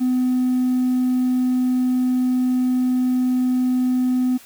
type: tone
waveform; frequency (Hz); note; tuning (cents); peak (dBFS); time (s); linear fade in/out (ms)
triangle; 252.7; B3; +40; -13; 0-4.38; 20
effects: tanh soft clip ceiling -12 dBFS + white hiss -46 dBFS RMS until 4.45 s